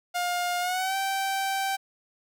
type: tone with pitch glide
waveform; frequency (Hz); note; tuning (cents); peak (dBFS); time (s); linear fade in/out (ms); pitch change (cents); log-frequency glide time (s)
sawtooth; 709 to 777.6; F5 to G5; +26 to -14; -22; 0.14-1.77; 20; +160; 0.6-0.96
effects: none